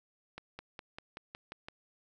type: accelerating click train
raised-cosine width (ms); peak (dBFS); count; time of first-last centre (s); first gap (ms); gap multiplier
0.3; -27; 8; 0.38-1.685; 210; 0.96
effects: none